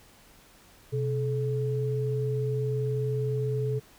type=tone pair together; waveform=sine; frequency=127.88 / 430.4 Hz; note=C3 / A4; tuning=-39 / -38 cents; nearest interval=octave + major sixth; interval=2101 cents; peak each=-27 / -30 dBFS; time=0.92-3.8 s; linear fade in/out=20 ms; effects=pink hiss -56 dBFS RMS until 3.98 s